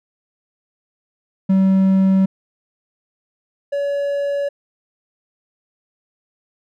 triangle tone pair in turn, 191.3 / 566.7 Hz, G3 / C#5, -42 / +38 cents, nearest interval octave + perfect fifth, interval 1880 cents, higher second, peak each -9 / -16 dBFS, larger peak first, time 1.49-2.26 / 3.72-4.49 s, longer neither, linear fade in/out 10 ms, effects none

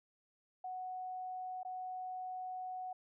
sine tone with dropouts, 740 Hz, F#5, in tune, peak -40 dBFS, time 0.64-2.93 s, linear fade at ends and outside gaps 5 ms, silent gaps 1.632-1.649 s, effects none

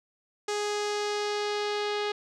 sawtooth tone with low-pass filter sweep, 415.3 Hz, G#4, in tune, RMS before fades -30 dBFS, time 0.48-2.12 s, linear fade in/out 5 ms, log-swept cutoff 6800 to 3900 Hz, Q 1.8, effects none

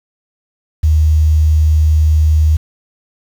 sine tone with quantisation, 77.5 Hz, D#2, 6 cents flat, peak -7 dBFS, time 0.83-2.57 s, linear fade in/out 10 ms, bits 6, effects none

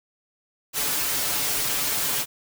white noise with comb filter, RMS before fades -25 dBFS, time 0.73-2.26 s, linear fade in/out 50 ms, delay 6.9 ms, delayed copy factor +0.8, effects none

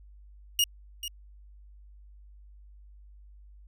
sawtooth tone with echo, 2864 Hz, F7, 43 cents sharp, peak -18 dBFS, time 0.59-0.64 s, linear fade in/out 2 ms, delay 440 ms, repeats 1, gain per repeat -12 dB, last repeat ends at 1.08 s, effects added 50 Hz sine -49 dBFS peak until 3.67 s

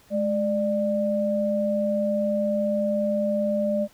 sine tone pair together, 210.8 / 595 Hz, G#3 / D5, +26 / +22 cents, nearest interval octave + tritone, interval 1796 cents, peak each -25 / -23 dBFS, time 0.1-3.88 s, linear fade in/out 50 ms, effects pink hiss -56 dBFS RMS until 3.93 s

